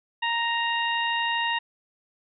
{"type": "harmonic tone", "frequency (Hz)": 932.3, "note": "A#5", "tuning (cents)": 0, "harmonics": [1, 2, 3, 4], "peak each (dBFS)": [-27, -28, -29, -35], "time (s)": [0.22, 1.59], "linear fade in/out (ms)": 10, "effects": []}